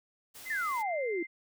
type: noise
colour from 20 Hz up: white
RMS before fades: -48 dBFS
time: 0.34-0.83 s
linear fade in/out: 20 ms
type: tone with pitch glide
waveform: sine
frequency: 2056 to 2088 Hz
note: C7 to C7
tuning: -31 to -4 cents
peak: -38 dBFS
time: 0.45-1.27 s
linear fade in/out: 20 ms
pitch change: +27 cents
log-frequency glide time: 0.66-0.88 s
type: exponential sweep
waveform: sine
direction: down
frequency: 1864.7 to 323.7 Hz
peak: -30 dBFS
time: 0.5-1.23 s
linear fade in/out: 5 ms
effects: none